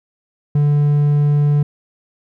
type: tone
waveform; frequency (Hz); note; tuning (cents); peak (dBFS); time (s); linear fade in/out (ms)
triangle; 146.2; D3; -7; -9; 0.55-1.63; 5
effects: none